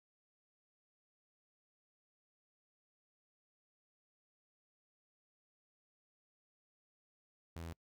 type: tone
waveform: sawtooth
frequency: 83.2 Hz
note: E2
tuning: 17 cents sharp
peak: -40 dBFS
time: 7.56-7.73 s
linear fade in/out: 0 ms
effects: noise-tail reverb RT60 0.1 s tail -26 dB re dry